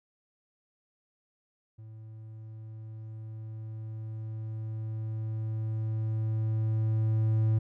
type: tone with level ramp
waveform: triangle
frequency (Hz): 110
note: A2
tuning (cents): 0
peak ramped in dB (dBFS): -42 to -20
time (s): 1.78-7.59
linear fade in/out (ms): 10
effects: none